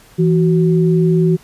sine tone pair together, 165.6 / 372.3 Hz, E3 / F#4, +8 / +11 cents, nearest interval octave + major second, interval 1403 cents, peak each -11 / -15 dBFS, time 0.18-1.37 s, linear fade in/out 20 ms, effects pink hiss -46 dBFS RMS until 1.43 s + resampled to 32000 Hz

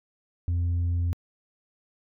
sine tone, 86.5 Hz, F2, 16 cents flat, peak -20 dBFS, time 0.48-1.13 s, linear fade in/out 0 ms, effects tanh soft clip ceiling -22 dBFS

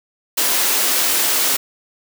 white high-pass noise, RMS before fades -17 dBFS, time 0.37-1.57 s, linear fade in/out 10 ms, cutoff 240 Hz, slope 24 dB/octave, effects none

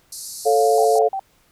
white band-pass noise, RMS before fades -34 dBFS, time 0.12-0.99 s, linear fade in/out 5 ms, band 4100 to 12000 Hz, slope 96 dB/octave
sine chord, A augmented, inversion none, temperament equal with one note detuned, 440 / 554.4 / 702.9 Hz, A4 / C#5 / E#5, 0 / 0 / +11 cents, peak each -16 / -21 / -17 dBFS, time 0.45-1.09 s, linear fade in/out 20 ms
sine tone bursts, 775 Hz, G5, 20 cents flat, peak -22 dBFS, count 3, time 0.78-1.195 s, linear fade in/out 2 ms, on 65 ms, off 110 ms
effects pink hiss -59 dBFS RMS until 1.51 s

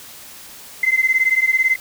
sine beating tone pair, 2055 / 2073 Hz, C7 / C7, -32 / -17 cents, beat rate 18 Hz, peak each -16 dBFS, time 0.83-1.76 s, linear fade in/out 5 ms, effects tanh soft clip ceiling -6 dBFS + white hiss -39 dBFS RMS until 1.8 s

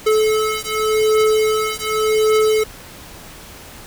square beating tone pair, 432.6 / 433.47 Hz, A4 / A4, -29 / -26 cents, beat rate 0.87 Hz, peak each -18 dBFS, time 0.06-2.64 s, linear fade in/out 10 ms, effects pink hiss -38 dBFS RMS until 3.86 s

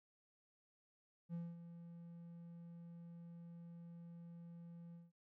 triangle tone with ADSR envelope, 170 Hz, F3, 46 cents flat, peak -39 dBFS, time 1.29-5.12 s, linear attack 48 ms, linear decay 220 ms, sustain -11 dB, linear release 180 ms, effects none

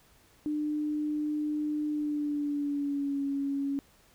sine tone with pitch glide, 300.3 to 278.6 Hz, D4 to C#4, +39 to +9 cents, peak -28 dBFS, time 0.46-3.79 s, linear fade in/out 0 ms, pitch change -130 cents, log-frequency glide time 1.88-3.24 s, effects pink hiss -62 dBFS RMS until 4.14 s

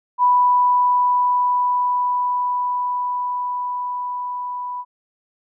sine tone with level ramp, 987.8 Hz, B5, in tune, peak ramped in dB -11 to -25 dBFS, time 0.18-4.85 s, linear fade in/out 50 ms, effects none

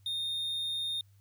triangle tone, 3668 Hz, A#7, 29 cents flat, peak -30 dBFS, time 0.06-1.01 s, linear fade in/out 2 ms, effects added 99 Hz sine -58 dBFS peak until 1.2 s + white hiss -73 dBFS RMS until 1.2 s

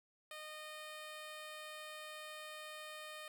10% pulse tone, 614 Hz, D#5, 23 cents flat, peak -39 dBFS, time 0.31-3.28 s, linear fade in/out 2 ms, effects none

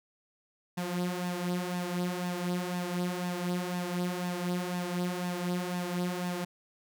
sawtooth tone with flanger, 178.2 Hz, F3, 35 cents sharp, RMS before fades -33 dBFS, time 0.77-6.45 s, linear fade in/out 10 ms, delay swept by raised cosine 1.1 to 5.4 ms, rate 2 Hz, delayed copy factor +0.6, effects none

